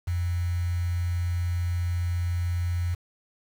sine tone with quantisation, 87.31 Hz, F2, in tune, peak -24 dBFS, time 0.07-2.95 s, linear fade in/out 10 ms, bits 7, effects none

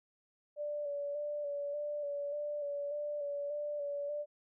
sine tone with vibrato, 581 Hz, D5, 19 cents flat, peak -35 dBFS, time 0.56-4.26 s, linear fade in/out 50 ms, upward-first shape square, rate 1.7 Hz, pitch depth 25 cents each way, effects none

